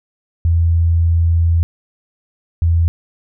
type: tone pair in turn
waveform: sine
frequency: 83.7 / 83.7 Hz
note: E2 / E2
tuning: +27 / +27 cents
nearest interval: unison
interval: 0 cents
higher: neither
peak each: -10 / -10 dBFS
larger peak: neither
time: 0.45-1.63 / 2.62-2.88 s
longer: first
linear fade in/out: 0 ms
effects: none